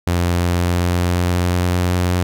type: tone with pitch glide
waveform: sawtooth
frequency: 87.31 to 89.51 Hz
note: F2 to F2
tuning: 0 to +43 cents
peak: -11 dBFS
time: 0.07-2.23 s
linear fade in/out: 0 ms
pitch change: +43 cents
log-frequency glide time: 0.31-1.94 s
effects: none